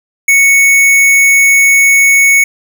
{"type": "tone", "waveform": "square", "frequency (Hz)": 2217, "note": "C#7", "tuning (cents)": 0, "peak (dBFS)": -5, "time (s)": [0.28, 2.44], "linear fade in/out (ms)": 5, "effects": []}